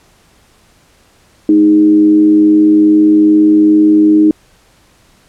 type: tone with frequency modulation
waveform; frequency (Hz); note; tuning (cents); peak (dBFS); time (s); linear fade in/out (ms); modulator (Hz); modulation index
sine; 311.1; D#4; 0; -4; 1.49-4.31; 2; 97.5; 0.37
effects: pink hiss -49 dBFS RMS until 5.28 s + low-pass 11000 Hz 12 dB/octave